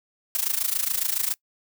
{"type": "noise with amplitude modulation", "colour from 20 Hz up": "blue", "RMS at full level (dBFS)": -22, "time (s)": [0.35, 1.34], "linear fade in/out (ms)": 0, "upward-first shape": "sine", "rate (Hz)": 27.2, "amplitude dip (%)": 85, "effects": ["noise-tail reverb RT60 0.1 s tail -23 dB re dry"]}